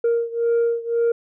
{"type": "beating tone pair", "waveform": "sine", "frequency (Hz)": [466.2, 468.1], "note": ["A#4", "A#4"], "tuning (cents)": [0, 7], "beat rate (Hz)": 1.9, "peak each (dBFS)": [-18, -20], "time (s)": [0.04, 1.12], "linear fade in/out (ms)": 5, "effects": ["tanh soft clip ceiling -14 dBFS"]}